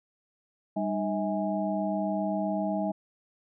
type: tone cluster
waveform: sine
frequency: 198.4 / 306 / 643 / 825 Hz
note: G3 / D#4 / E5 / G#5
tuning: +21 / -29 / -43 / -12 cents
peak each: -30 / -34 / -31 / -35 dBFS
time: 0.76-2.92 s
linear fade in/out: 10 ms
effects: none